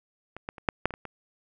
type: clicks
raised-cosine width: 0.5 ms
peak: -24 / -18 / -28 / -7 / -7 / -21 / -24 / -23 dBFS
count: 8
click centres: 0.366 / 0.489 / 0.582 / 0.688 / 0.856 / 0.907 / 0.939 / 1.053 s
effects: none